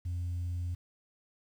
sine tone, 87.8 Hz, F2, 10 cents sharp, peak -30 dBFS, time 0.05-0.75 s, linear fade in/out 10 ms, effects tanh soft clip ceiling -30 dBFS + 10-bit

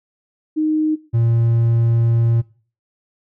sine / triangle tone pair in turn, 309.8 / 116.04 Hz, D#4 / A#2, -7 / -7 cents, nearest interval octave + perfect fourth, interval 1700 cents, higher first, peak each -15 / -11 dBFS, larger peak second, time 0.56-0.96 / 1.13-2.42 s, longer second, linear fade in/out 20 ms, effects noise-tail reverb RT60 0.4 s tail -20 dB re dry

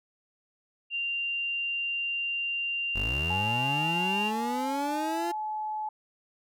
sine tone, 2780 Hz, F7, 9 cents flat, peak -28 dBFS, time 0.9-4.32 s, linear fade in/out 50 ms
30% pulse linear sweep, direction up, 41.86 to 349.2 Hz, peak -28 dBFS, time 2.95-5.32 s, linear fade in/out 10 ms
sine tone with pitch glide, 845 to 857.8 Hz, G#5 to A5, +30 to -44 cents, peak -30 dBFS, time 3.3-5.89 s, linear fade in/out 5 ms, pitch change +26 cents, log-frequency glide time 3.53-5.15 s
effects none

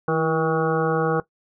harmonic tone with a mistuned harmonic, 160 Hz, D#3, 49 cents sharp, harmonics 1 / 2 / 3 / 4 / 5 / 7 / 8 / 9, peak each -25 / -28 / -22 / -35 / -28 / -29 / -31 / -30 dBFS, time 0.08-1.2 s, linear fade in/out 2 ms, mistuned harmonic 2, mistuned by +60 cents, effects noise-tail reverb RT60 0.1 s tail -17 dB re dry

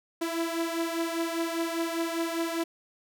sawtooth beating tone pair, 330.9 / 335.9 Hz, E4 / E4, +7 / +33 cents, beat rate 5 Hz, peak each -26 / -29 dBFS, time 0.21-2.64 s, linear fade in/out 10 ms, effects none

